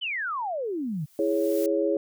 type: exponential sweep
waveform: sine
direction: down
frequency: 3136 to 139.2 Hz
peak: -27 dBFS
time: 0.01-1.06 s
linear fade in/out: 20 ms
type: noise with exponential growth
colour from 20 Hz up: blue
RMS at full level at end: -37 dBFS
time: 0.64-1.66 s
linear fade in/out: 1 ms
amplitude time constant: 220 ms
type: chord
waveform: sine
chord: C# minor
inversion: first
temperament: equal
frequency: 329.6 / 415.3 / 554.4 Hz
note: E4 / G#4 / C#5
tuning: 0 / 0 / 0 cents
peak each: -26 / -26 / -26 dBFS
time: 1.19-1.97 s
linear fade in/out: 2 ms
effects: none